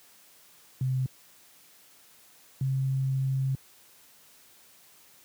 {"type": "tone pair in turn", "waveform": "sine", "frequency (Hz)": [130, 133.58], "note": ["C3", "C3"], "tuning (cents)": [-11, 36], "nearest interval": "unison", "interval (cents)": 47, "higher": "second", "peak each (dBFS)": -24, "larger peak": "neither", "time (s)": [[0.81, 1.06], [2.61, 3.55]], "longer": "second", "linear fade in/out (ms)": 2, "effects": ["white hiss -57 dBFS RMS until 5.24 s", "high-pass 80 Hz 12 dB/octave"]}